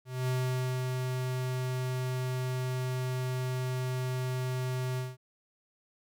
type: tone with ADSR envelope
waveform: square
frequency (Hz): 127.9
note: C3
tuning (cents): -39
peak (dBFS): -28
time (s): 0.05-5.17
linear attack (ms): 230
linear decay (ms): 540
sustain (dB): -3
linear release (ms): 190
effects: none